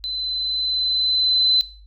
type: tone with level ramp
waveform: sine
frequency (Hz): 4039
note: B7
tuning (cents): +38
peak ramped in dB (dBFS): -24 to -13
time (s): 0.04-1.61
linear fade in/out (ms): 0
effects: noise-tail reverb RT60 0.4 s tail -19 dB re dry + added 50 Hz sine -43 dBFS peak until 1.86 s